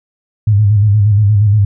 sine tone with vibrato, 103.83 Hz, G#2, in tune, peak -6 dBFS, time 0.47-1.65 s, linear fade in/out 5 ms, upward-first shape square, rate 8.5 Hz, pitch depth 61 cents each way, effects none

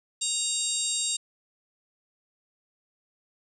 harmonic tone, 937 Hz, A#5, 9 cents sharp, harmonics 3 / 4 / 5 / 6 / 7 / 8 / 9 / 10, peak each -40 / -32 / -36 / -41 / -40 / -29 / -34 / -39 dBFS, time 0.21-1.17 s, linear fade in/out 10 ms, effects none

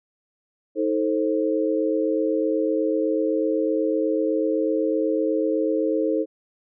sine chord, A diminished, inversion second, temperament just, 316.8 / 440 / 528 Hz, Eb4 / A4 / C5, +31 / 0 / +16 cents, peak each -23 / -24 / -25 dBFS, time 0.75-6.26 s, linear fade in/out 50 ms, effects none

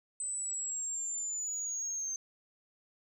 sine linear sweep, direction down, 8100 to 6272 Hz, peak -33 dBFS, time 0.2-2.16 s, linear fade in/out 2 ms, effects tanh soft clip ceiling -29 dBFS + 12-bit

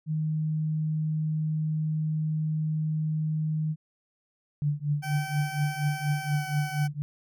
sine tone, 155.56 Hz, D#3, in tune, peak -25 dBFS, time 0.06-3.76 s, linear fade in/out 50 ms
sine tone with tremolo, 146.83 Hz, D3, in tune, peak -21 dBFS, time 4.62-7.02 s, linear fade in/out 0 ms, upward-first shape triangle, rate 4.2 Hz, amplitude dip 100%
20% pulse tone with pitch glide, 770 to 758.1 Hz, G5 to F#5, -31 to +42 cents, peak -29 dBFS, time 5.02-6.88 s, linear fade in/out 20 ms, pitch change -27 cents, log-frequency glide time 6.23-6.4 s
effects none

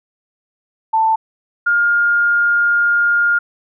sine tone pair in turn, 887 / 1413.7 Hz, A5 / F6, +14 / +21 cents, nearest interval minor sixth, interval 807 cents, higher second, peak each -11 dBFS, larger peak neither, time 0.93-1.16 / 1.66-3.39 s, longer second, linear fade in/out 10 ms, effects none

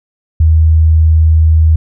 sine tone, 79.6 Hz, D#2, 40 cents sharp, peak -4 dBFS, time 0.4-1.76 s, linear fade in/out 5 ms, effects none

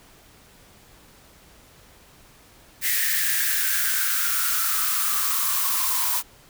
blue noise with high-pass filter sweep, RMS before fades -23 dBFS, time 2.81-6.23 s, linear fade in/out 50 ms, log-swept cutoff 1900 to 960 Hz, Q 7.9, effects pink hiss -52 dBFS RMS until 6.49 s

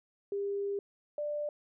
sine tone pair in turn, 400.9 / 591.4 Hz, G4 / D5, +39 / +12 cents, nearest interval perfect fifth, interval 673 cents, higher second, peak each -31 / -32 dBFS, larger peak first, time 0.32-0.79 / 1.18-1.49 s, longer first, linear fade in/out 2 ms, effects none

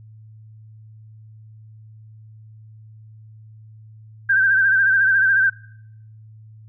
sine tone with vibrato, 1568 Hz, G6, in tune, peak -13 dBFS, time 4.29-5.5 s, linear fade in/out 10 ms, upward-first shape sine, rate 14 Hz, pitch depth 54 cents each way, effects noise-tail reverb RT60 0.8 s tail -24 dB re dry + added 109 Hz sine -41 dBFS peak until 6.68 s

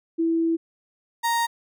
sine / 35% pulse tone pair in turn, 329.6 / 932.2 Hz, E4 / A#5, 0 / 0 cents, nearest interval octave + tritone, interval 1800 cents, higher second, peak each -19 dBFS, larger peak neither, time 0.18-0.57 / 1.23-1.47 s, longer first, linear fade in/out 20 ms, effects none

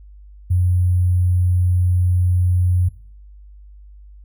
sine tone with sample-and-hold, 90 Hz, F#2, 47 cents flat, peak -13 dBFS, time 0.5-2.89 s, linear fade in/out 10 ms, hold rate 11025 Hz, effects noise-tail reverb RT60 0.5 s tail -17 dB re dry + added 50 Hz sine -39 dBFS peak until 4.24 s

